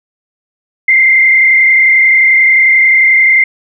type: tone with frequency modulation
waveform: sine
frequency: 2093 Hz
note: C7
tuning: in tune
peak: -4 dBFS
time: 0.88-3.44 s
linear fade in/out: 5 ms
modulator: 31.3 Hz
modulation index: 1.5
effects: none